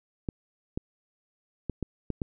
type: clicks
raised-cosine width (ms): 3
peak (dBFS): -17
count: 6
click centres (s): 0.288 / 0.775 / 1.697 / 1.827 / 2.103 / 2.218
effects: none